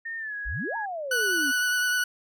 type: tone with pitch glide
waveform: sine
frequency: 1825 to 1663.9 Hz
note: A#6 to G#6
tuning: -37 to +3 cents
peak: -31 dBFS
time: 0.05-0.86 s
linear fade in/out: 10 ms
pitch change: -160 cents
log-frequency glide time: 0.18-0.35 s
type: exponential two-way sweep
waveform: sine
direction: up then down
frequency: 40.4 to 940 to 259.3 Hz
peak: -30 dBFS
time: 0.45-1.52 s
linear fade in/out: 20 ms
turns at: 0.76 s
type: tone with vibrato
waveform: 40% pulse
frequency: 1480 Hz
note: F#6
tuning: in tune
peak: -22 dBFS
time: 1.11-2.04 s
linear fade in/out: 5 ms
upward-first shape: triangle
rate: 9.8 Hz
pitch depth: 20 cents each way
effects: none